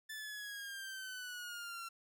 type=exponential sweep; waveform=sawtooth; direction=down; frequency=1760 to 1355 Hz; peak=-40 dBFS; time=0.09-1.89 s; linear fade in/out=10 ms; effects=none